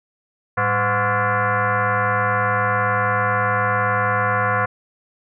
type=tone with frequency modulation; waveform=sine; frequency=200 Hz; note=G3; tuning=35 cents sharp; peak=-16 dBFS; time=0.57-4.66 s; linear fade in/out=10 ms; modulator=309 Hz; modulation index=5.1; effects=none